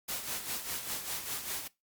white noise with tremolo, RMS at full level -35 dBFS, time 0.08-1.68 s, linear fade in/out 10 ms, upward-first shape sine, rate 5 Hz, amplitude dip 60%, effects noise-tail reverb RT60 0.2 s tail -20 dB re dry + Opus 48 kbps

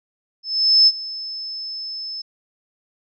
sine tone with ADSR envelope, 5240 Hz, E8, 11 cents flat, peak -8 dBFS, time 0.43-2.22 s, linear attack 440 ms, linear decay 44 ms, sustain -19 dB, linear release 9 ms, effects none

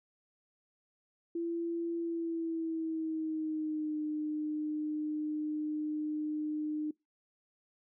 sine tone with pitch glide, 337.4 to 304.1 Hz, E4 to D#4, +40 to -40 cents, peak -32 dBFS, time 1.35-6.91 s, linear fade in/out 5 ms, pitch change -180 cents, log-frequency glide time 1.97-3.99 s, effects noise-tail reverb RT60 0.2 s tail -24 dB re dry

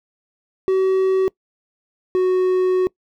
triangle tone pair in turn, 379.3 / 369.4 Hz, F#4 / F#4, +43 / -3 cents, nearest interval unison, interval 46 cents, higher first, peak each -12 dBFS, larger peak neither, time 0.68-1.28 / 2.15-2.87 s, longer second, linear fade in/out 0 ms, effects noise-tail reverb RT60 0.1 s tail -23 dB re dry

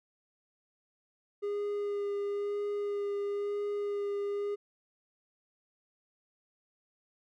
triangle tone with vibrato, 407.6 Hz, G#4, 32 cents flat, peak -29 dBFS, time 1.42-4.56 s, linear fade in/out 20 ms, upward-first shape sine, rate 1 Hz, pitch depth 13 cents each way, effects none

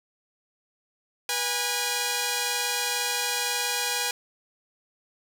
5% pulse tone pair together, 487 / 819 Hz, B4 / G#5, -24 / -24 cents, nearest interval major sixth, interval 900 cents, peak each -18 / -15 dBFS, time 1.29-4.11 s, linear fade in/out 2 ms, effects none

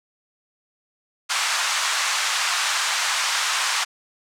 pink band-pass noise, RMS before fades -23 dBFS, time 1.29-3.85 s, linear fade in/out 20 ms, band 970 to 8300 Hz, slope 24 dB/octave, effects none

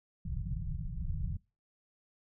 pink low-pass noise, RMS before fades -36 dBFS, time 0.25-1.37 s, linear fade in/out 5 ms, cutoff 180 Hz, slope 96 dB/octave, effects noise-tail reverb RT60 0.3 s tail -23 dB re dry

